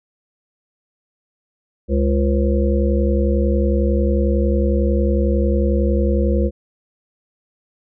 harmonic tone with a mistuned harmonic, 69.3 Hz, C#2, in tune, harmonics 1 / 3 / 5 / 7 / 8, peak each -16 / -21 / -23 / -24 / -25 dBFS, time 1.88-6.51 s, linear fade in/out 50 ms, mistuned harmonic 8, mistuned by -58 cents, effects none

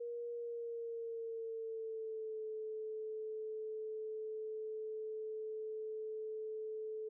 sine tone with pitch glide, 474.1 to 434.8 Hz, A#4 to A4, +29 to -21 cents, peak -40 dBFS, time 0-7.09 s, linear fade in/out 10 ms, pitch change -150 cents, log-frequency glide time 0.31-2.43 s, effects none

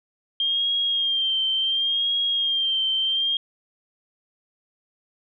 sine tone with vibrato, 3200 Hz, G7, 35 cents sharp, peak -20 dBFS, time 0.4-3.37 s, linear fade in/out 2 ms, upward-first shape sine, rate 0.7 Hz, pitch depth 46 cents each way, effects none

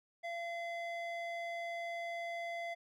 square tone with band-pass filter, 683 Hz, F5, 39 cents flat, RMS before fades -41 dBFS, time 0.23-2.75 s, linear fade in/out 20 ms, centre 1400 Hz, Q 3.4, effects none

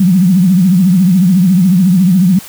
sine tone with vibrato, 183.2 Hz, F#3, 17 cents flat, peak -5 dBFS, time 0-2.39 s, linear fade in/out 5 ms, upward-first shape triangle, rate 14 Hz, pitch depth 170 cents each way, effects white hiss -32 dBFS RMS until 2.48 s

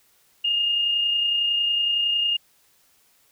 sine tone with amplitude modulation, 2834 Hz, F7, 25 cents sharp, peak -18 dBFS, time 0.44-2.37 s, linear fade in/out 10 ms, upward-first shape sine, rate 30.9 Hz, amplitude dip 30%, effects white hiss -61 dBFS RMS until 3.31 s

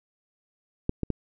clicks, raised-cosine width 3 ms, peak -11 / -14 / -13 dBFS, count 3, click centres 0.894 / 1.033 / 1.103 s, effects none

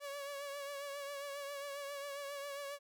sawtooth tone with vibrato, 565 Hz, C#5, 33 cents sharp, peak -38 dBFS, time 0-2.79 s, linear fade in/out 50 ms, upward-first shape triangle, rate 7.4 Hz, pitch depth 45 cents each way, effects none

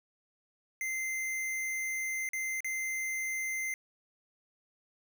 square tone with dropouts, 2079 Hz, C7, 12 cents flat, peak -33 dBFS, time 0.81-3.74 s, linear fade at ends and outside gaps 1 ms, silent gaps 2.29-2.333 / 2.605-2.645 s, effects none

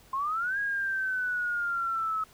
sine exponential two-way sweep, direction up then down, 1046.5 to 1650 to 1285 Hz, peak -27 dBFS, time 0.13-2.24 s, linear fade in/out 5 ms, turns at 0.59 s, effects pink hiss -57 dBFS RMS until 2.33 s

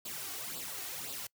white noise with flanger, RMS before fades -41 dBFS, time 0.05-1.27 s, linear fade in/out 5 ms, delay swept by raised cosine 0.24 to 2.74 ms, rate 1.9 Hz, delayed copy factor +0.7, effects noise-tail reverb RT60 0.1 s tail -25 dB re dry + high-pass 80 Hz 12 dB/octave

